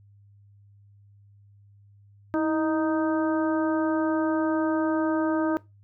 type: harmonic tone with a mistuned harmonic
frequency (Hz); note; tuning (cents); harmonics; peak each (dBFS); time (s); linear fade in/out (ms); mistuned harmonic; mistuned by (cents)
311.1; D#4; 0; 1 / 2 / 3 / 4 / 5; -23 / -29 / -33 / -35 / -37; 2.34-5.57; 0; 1; +50
effects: noise-tail reverb RT60 0.2 s tail -19 dB re dry + added 101 Hz sine -52 dBFS peak until 5.83 s